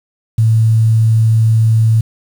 sine tone with quantisation, 111.7 Hz, A2, 27 cents sharp, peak -7 dBFS, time 0.38-2.01 s, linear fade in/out 5 ms, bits 6, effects none

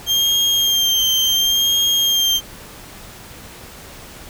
35% pulse tone with vibrato, 3188 Hz, G7, 28 cents sharp, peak -12 dBFS, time 0.06-2.41 s, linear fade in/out 50 ms, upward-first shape sine, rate 0.7 Hz, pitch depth 29 cents each way, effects pink hiss -38 dBFS RMS until 4.29 s

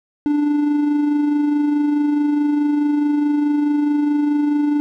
triangle tone with amplitude modulation, 293.7 Hz, D4, in tune, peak -11 dBFS, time 0.26-4.8 s, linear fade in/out 0 ms, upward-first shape sine, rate 24.7 Hz, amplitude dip 35%, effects none

